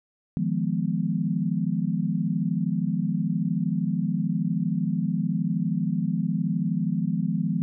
sine chord, F half-diminished seventh, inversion third, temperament equal, 155.56 / 174.61 / 207.7 / 246.9 Hz, Eb3 / F3 / Ab3 / Cb4, 0 / 0 / 0 / 0 cents, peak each -29 / -26 / -28 / -31 dBFS, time 0.37-7.62 s, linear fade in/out 0 ms, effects none

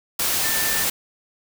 sine tone in noise, 1782 Hz, A6, 22 cents sharp, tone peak -28 dBFS, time 0.44-0.84 s, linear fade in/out 5 ms, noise white, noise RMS -22 dBFS, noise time 0.19-0.9 s, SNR -9 dB, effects none

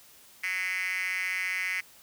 5% pulse tone with high-pass filter, 185 Hz, F#3, in tune, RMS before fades -31 dBFS, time 0.43-1.81 s, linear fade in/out 10 ms, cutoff 2100 Hz, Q 7.6, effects white hiss -55 dBFS RMS until 2.02 s

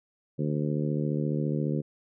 harmonic tone, 74.5 Hz, D2, 25 cents sharp, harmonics 2 / 3 / 4 / 5 / 6 / 7, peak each -28 / -32 / -34 / -36 / -38 / -39 dBFS, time 0.38-1.82 s, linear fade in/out 20 ms, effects none

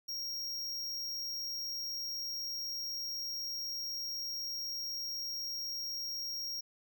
square tone, 5588 Hz, F8, in tune, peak -37 dBFS, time 0.08-6.61 s, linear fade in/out 10 ms, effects none

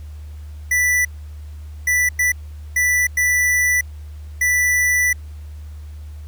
square tone bursts at uneven times, 1975.5 Hz, B6, in tune, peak -15 dBFS, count 6, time 0.71-1.05 / 1.87-2.09 / 2.19-2.32 / 2.76-3.07 / 3.17-3.81 / 4.41-5.13 s, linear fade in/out 5 ms, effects added 75 Hz sine -31 dBFS peak until 6.27 s + pink hiss -53 dBFS RMS until 6.27 s

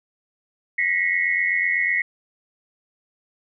sine tone cluster, 1898 / 1986 / 2176 Hz, A#6 / B6 / C#7, +31 / +9 / -33 cents, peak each -23 dBFS, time 0.78-2.02 s, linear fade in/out 5 ms, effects none

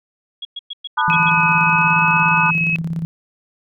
sine tone bursts, 3322 Hz, G#7, in tune, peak -25 dBFS, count 7, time 0.42-1.297 s, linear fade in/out 5 ms, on 31 ms, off 110 ms
sine chord, B dominant seventh, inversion third, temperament equal with one note detuned, 880 / 987.8 / 1218.2 / 1480 Hz, A5 / B5 / D#6 / F#6, 0 / 0 / -37 / 0 cents, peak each -20 dBFS, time 0.97-2.51 s, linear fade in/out 10 ms
sine tone with tremolo, 164.81 Hz, E3, in tune, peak -18 dBFS, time 1.08-3.05 s, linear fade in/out 0 ms, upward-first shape square, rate 17 Hz, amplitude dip 55%
sine tone with pitch glide, 2544 to 2565 Hz, D#7 to E7, +38 to -48 cents, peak -16 dBFS, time 1.1-2.76 s, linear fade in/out 0 ms, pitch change +14 cents, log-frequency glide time 1.66-1.96 s
effects none

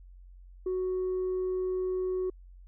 sine tone, 370 Hz, F#4, in tune, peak -26 dBFS, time 0.66-2.3 s, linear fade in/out 5 ms, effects tanh soft clip ceiling -26 dBFS + added 45 Hz sine -48 dBFS peak until 2.67 s

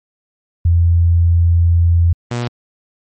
sine / sawtooth tone pair in turn, 85.1 / 120.35 Hz, F2 / B2, -44 / -44 cents, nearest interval tritone, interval 600 cents, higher second, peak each -8 / -14 dBFS, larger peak first, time 0.65-2.13 / 2.31-2.48 s, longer first, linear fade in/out 5 ms, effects MP3 32 kbps

